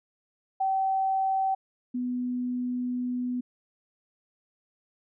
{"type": "tone pair in turn", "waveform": "sine", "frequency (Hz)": [769, 248], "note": ["G5", "B3"], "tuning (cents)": [-33, 7], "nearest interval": "octave + minor sixth", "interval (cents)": 1960, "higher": "first", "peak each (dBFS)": [-23, -27], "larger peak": "first", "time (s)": [[0.6, 1.55], [1.94, 3.41]], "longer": "second", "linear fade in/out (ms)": 10, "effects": []}